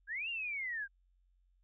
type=linear two-way sweep; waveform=sine; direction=up then down; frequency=1557 to 2829 to 1557 Hz; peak=-36 dBFS; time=0.07-0.88 s; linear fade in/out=50 ms; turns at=0.29 s; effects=added 45 Hz sine -68 dBFS peak until 1.63 s